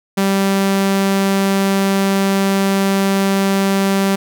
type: tone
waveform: sawtooth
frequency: 195.4 Hz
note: G3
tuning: 5 cents flat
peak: -9 dBFS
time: 0.17-4.16 s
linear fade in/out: 10 ms
effects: none